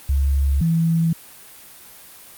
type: tone pair in turn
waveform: sine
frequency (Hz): 69.3 / 164.82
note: C#2 / E3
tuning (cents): 0 / 0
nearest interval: octave + minor third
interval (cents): 1500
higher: second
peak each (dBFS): -15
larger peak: neither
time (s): 0.09-0.61 / 0.61-1.13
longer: neither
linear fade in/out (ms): 5
effects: white hiss -43 dBFS RMS until 2.37 s + Opus 32 kbps